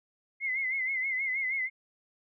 sine tone with vibrato, 2095 Hz, C7, 2 cents sharp, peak -28 dBFS, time 0.4-1.7 s, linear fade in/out 50 ms, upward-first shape sine, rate 6.3 Hz, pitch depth 76 cents each way, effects none

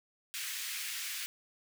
pink high-pass noise, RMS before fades -39 dBFS, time 0.34-1.26 s, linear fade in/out 0 ms, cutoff 1800 Hz, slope 24 dB/octave, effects none

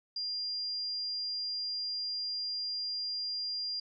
sine tone, 4800 Hz, D8, 37 cents sharp, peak -33 dBFS, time 0.16-3.8 s, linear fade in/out 5 ms, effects none

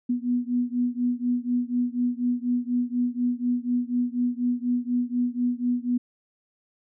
sine beating tone pair, 243.2 / 247.3 Hz, B3 / B3, -26 / +3 cents, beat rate 4.1 Hz, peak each -25 / -26 dBFS, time 0.09-5.98 s, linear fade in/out 10 ms, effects none

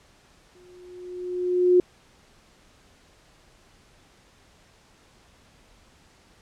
sine tone with exponential growth, 360 Hz, F#4, 47 cents flat, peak -12 dBFS, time 0.55-1.8 s, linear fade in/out 2 ms, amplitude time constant 270 ms, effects pink hiss -57 dBFS RMS until 6.41 s + low-pass 8000 Hz 12 dB/octave

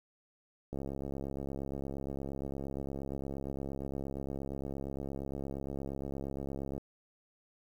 click train, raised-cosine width 2 ms, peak -26 dBFS, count 416, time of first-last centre 0.73-6.78 s, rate 68.6 Hz, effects 10-bit

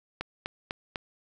click train, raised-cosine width 0.3 ms, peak -16 dBFS, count 4, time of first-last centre 0.21-0.958 s, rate 4.01 Hz, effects none

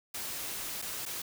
white noise with dropouts, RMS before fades -38 dBFS, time 0.14-1.22 s, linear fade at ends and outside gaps 5 ms, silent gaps 0.818-0.822 / 1.055-1.061 s, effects none

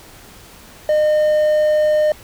triangle tone, 609 Hz, D#5, 37 cents flat, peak -10 dBFS, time 0.89-2.12 s, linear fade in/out 2 ms, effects pink hiss -42 dBFS RMS until 2.23 s

